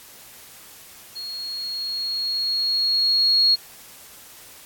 sine tone with level ramp, 4305 Hz, C8, 49 cents sharp, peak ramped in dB -30 to -13 dBFS, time 1.15-3.56 s, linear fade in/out 20 ms, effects white hiss -45 dBFS RMS until 4.65 s + AAC 64 kbps

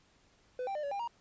triangle tone with pitch steps, 503 / 785 / 601 / 567 / 801 / 942 Hz, B4 / G5 / D5 / C#5 / G5 / A#5, +32 / +2 / +40 / +39 / +37 / +18 cents, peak -32 dBFS, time 0.59-1.076 s, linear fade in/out 2 ms, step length 81 ms, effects pink hiss -67 dBFS RMS until 1.2 s + resampled to 16000 Hz

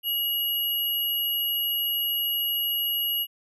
sine tone pair together, 2900 / 11487 Hz, F#7 / F9, -35 / +48 cents, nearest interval 2 octaves, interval 2383 cents, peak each -26 / -27 dBFS, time 0.03-3.27 s, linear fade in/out 50 ms, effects none

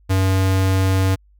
square tone, 95.1 Hz, F#2, 48 cents sharp, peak -15 dBFS, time 0.09-1.16 s, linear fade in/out 20 ms, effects added 50 Hz sine -50 dBFS peak until 1.39 s

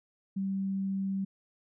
sine tone, 193.9 Hz, G3, 19 cents flat, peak -29 dBFS, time 0.36-1.25 s, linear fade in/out 10 ms, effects none

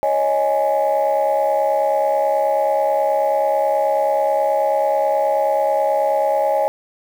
sine chord, C# suspended second, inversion none, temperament just, 554.4 / 623.7 / 831.5 Hz, C#5 / D#5 / G#5, 0 / +4 / +2 cents, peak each -18 dBFS, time 0.03-6.68 s, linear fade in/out 0 ms, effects tanh soft clip ceiling -9 dBFS + 7-bit

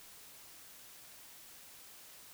silence, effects white hiss -55 dBFS RMS until 2.33 s

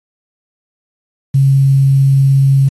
sine tone with quantisation, 136.4 Hz, C#3, 28 cents flat, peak -6 dBFS, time 1.34-2.69 s, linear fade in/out 10 ms, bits 6, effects AAC 32 kbps

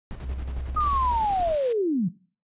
brown noise with tremolo, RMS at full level -34 dBFS, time 0.11-1.55 s, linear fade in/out 0 ms, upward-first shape square, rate 11 Hz, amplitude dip 55%
sine tone, 64.8 Hz, C2, 16 cents flat, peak -29 dBFS, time 0.21-1.24 s, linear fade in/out 50 ms
sine linear sweep, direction down, 1252 to 159.4 Hz, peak -21 dBFS, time 0.76-2.09 s, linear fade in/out 10 ms
white noise, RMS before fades -40 dBFS, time 0.8-1.73 s, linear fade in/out 5 ms
effects noise-tail reverb RT60 0.4 s tail -20 dB re dry + resampled to 8000 Hz

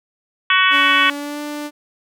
harmonic tone, 374.2 Hz, F#4, 20 cents sharp, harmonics 3 / 4 / 5 / 6 / 7 / 8 / 9, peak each -17 / -18 / -19 / -20 / -20 / -21 / -22 dBFS, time 0.5-1.1 s, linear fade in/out 2 ms
sawtooth tone with pitch glide, 285.4 to 295.3 Hz, D4 to D4, -49 to +10 cents, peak -21 dBFS, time 0.7-1.71 s, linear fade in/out 50 ms, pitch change +59 cents, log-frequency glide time 1.1-1.41 s
effects none

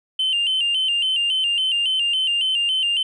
sine tone with vibrato, 2931 Hz, F#7, 17 cents flat, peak -16 dBFS, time 0.19-3.03 s, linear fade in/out 5 ms, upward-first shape square, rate 3.6 Hz, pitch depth 78 cents each way, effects tanh soft clip ceiling -15 dBFS

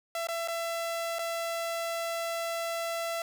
sawtooth tone with dropouts, 670 Hz, E5, 28 cents sharp, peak -27 dBFS, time 0.15-3.22 s, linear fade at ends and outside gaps 2 ms, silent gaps 0.271-0.286 / 0.476-0.483 / 1.186-1.191 s, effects 9-bit

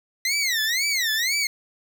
20% pulse tone with vibrato, 2000 Hz, B6, 21 cents sharp, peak -16 dBFS, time 0.25-1.47 s, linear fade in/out 2 ms, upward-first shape sine, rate 2 Hz, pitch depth 250 cents each way, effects none

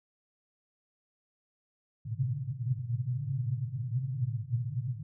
pink band-pass noise, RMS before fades -33 dBFS, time 2.05-5.03 s, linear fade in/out 10 ms, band 110 to 140 Hz, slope 96 dB/octave, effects none

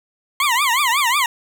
20% pulse tone with vibrato, 1046.5 Hz, C6, in tune, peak -10 dBFS, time 0.4-1.26 s, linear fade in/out 2 ms, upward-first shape triangle, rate 5.5 Hz, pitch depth 270 cents each way, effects none

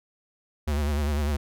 square tone with vibrato, 73.42 Hz, D2, in tune, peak -24 dBFS, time 0.67-1.37 s, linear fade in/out 10 ms, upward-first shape sine, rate 10 Hz, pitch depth 72 cents each way, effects none

